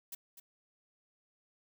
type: noise with echo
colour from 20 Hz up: blue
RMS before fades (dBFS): -43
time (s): 0.12-0.15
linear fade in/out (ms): 5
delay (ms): 250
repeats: 1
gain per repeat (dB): -10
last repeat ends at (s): 0.4
effects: none